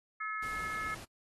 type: harmonic tone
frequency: 430 Hz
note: A4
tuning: 40 cents flat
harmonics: 3 / 4 / 5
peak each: -37 / -41 / -41 dBFS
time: 0.2-0.95 s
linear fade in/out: 10 ms
type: noise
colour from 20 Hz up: pink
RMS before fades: -48 dBFS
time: 0.42-1.05 s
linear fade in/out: 10 ms
effects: AAC 32 kbps